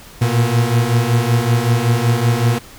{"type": "beating tone pair", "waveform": "40% pulse", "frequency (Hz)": [115.2, 120.5], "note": ["A#2", "B2"], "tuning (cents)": [-20, -42], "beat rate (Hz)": 5.3, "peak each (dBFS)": [-16, -14], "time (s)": [0.21, 2.59], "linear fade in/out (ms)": 10, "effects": ["pink hiss -40 dBFS RMS until 2.78 s"]}